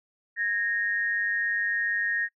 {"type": "tone pair together", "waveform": "sine", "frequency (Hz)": [1655.3, 1858], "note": ["G#6", "A#6"], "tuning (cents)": [-6, -6], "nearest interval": "major second", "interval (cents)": 200, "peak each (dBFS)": [-30, -26], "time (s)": [0.36, 2.29], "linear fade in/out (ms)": 50, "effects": ["noise-tail reverb RT60 0.1 s tail -22 dB re dry"]}